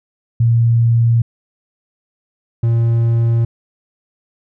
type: tone pair in turn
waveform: sine / triangle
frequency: 116.54 / 116.02 Hz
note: A#2 / A#2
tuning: 0 / -8 cents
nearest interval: unison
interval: 8 cents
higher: first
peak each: -9 dBFS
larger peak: neither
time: 0.4-1.22 / 2.63-3.45 s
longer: neither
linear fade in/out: 5 ms
effects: none